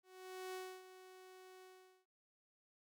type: tone with ADSR envelope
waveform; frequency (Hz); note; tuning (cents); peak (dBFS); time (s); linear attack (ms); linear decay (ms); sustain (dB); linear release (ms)
sawtooth; 372.1; F#4; +10; -40; 0.03-2.06; 510; 280; -13; 430
effects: none